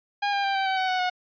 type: tone with pitch steps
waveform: sawtooth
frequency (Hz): 813 / 800.4 / 788 / 775.8 / 763.8 / 752 / 740.4 / 728.9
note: G#5 / G5 / G5 / G5 / G5 / F#5 / F#5 / F#5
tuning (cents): -37 / +36 / +9 / -18 / -45 / +28 / +1 / -26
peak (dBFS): -19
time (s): 0.22-1.1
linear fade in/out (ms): 10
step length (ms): 110
effects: resampled to 11025 Hz